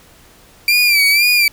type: tone with vibrato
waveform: 30% pulse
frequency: 2349 Hz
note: D7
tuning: in tune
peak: -7 dBFS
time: 0.68-1.48 s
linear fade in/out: 2 ms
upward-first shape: sine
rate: 2 Hz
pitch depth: 78 cents each way
effects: pink hiss -46 dBFS RMS until 1.52 s

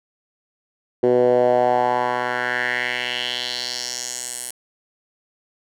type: tone with band-pass filter sweep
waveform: 10% pulse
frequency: 123.47 Hz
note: B2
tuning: in tune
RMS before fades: -21 dBFS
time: 1.03-4.51 s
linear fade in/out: 5 ms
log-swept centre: 400 to 9800 Hz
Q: 3.1
effects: none

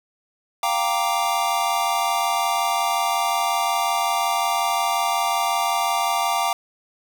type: chord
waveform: square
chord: G minor seventh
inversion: third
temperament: equal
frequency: 698.5 / 784 / 932.3 / 1174.7 Hz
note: F5 / G5 / Bb5 / D6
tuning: 0 / 0 / 0 / 0 cents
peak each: -26 dBFS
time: 0.63-6.53 s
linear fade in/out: 2 ms
effects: 9-bit

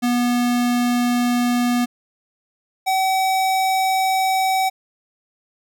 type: tone pair in turn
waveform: square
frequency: 243.2 / 761 Hz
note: B3 / F#5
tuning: -26 / +48 cents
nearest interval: octave + minor sixth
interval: 1974 cents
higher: second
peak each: -17 dBFS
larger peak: neither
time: 0.02-1.86 / 2.86-4.7 s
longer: neither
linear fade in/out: 20 ms
effects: none

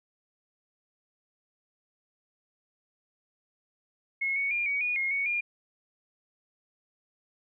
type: tone with pitch steps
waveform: sine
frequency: 2173 / 2225 / 2400 / 2254 / 2454 / 2148 / 2227 / 2412 Hz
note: C#7 / C#7 / D7 / C#7 / D#7 / C7 / C#7 / D7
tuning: -35 / +6 / +37 / +28 / -25 / +45 / +7 / +46 cents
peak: -26 dBFS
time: 4.21-5.41 s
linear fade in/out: 10 ms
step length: 150 ms
effects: none

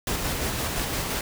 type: noise with tremolo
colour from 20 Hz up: pink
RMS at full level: -27 dBFS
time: 0.07-1.21 s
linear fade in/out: 2 ms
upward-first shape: square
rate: 5.8 Hz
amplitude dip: 25%
effects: none

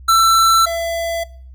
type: tone pair in turn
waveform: square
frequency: 1337 / 670.4 Hz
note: E6 / E5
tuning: +24 / +29 cents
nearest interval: octave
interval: 1195 cents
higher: first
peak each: -10 / -20 dBFS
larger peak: first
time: 0.08-0.66 / 0.66-1.24 s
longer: neither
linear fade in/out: 10 ms
effects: noise-tail reverb RT60 0.5 s tail -21 dB re dry + added 64 Hz sine -35 dBFS peak until 1.54 s

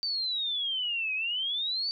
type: exponential two-way sweep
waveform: sine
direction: down then up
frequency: 4629 to 2500 to 4629 Hz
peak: -28 dBFS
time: 0.03-1.91 s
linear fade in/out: 0 ms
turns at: 1.14 s
effects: none

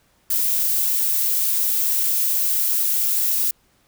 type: noise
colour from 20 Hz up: violet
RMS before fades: -20 dBFS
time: 0.3-3.51 s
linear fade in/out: 5 ms
effects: pink hiss -61 dBFS RMS until 3.87 s

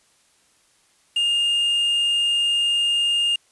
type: tone with quantisation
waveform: triangle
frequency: 2823 Hz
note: F7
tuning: 18 cents sharp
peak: -16 dBFS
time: 1.16-3.36 s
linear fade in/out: 5 ms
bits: 6
effects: white hiss -60 dBFS RMS until 3.51 s + resampled to 24000 Hz

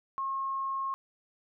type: tone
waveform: sine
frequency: 1080 Hz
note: C#6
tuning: 45 cents flat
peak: -30 dBFS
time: 0.18-0.94 s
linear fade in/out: 0 ms
effects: none

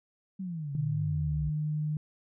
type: exponential sweep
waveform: sine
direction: down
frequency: 196 to 62 Hz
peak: -33 dBFS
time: 0.39-1.5 s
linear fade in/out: 10 ms
type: tone with pitch glide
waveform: sine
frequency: 150.8 to 151.94 Hz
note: D3 to D#3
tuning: +46 to -41 cents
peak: -28 dBFS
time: 0.75-1.97 s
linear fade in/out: 2 ms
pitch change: +13 cents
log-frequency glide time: 1.25-1.53 s
effects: none

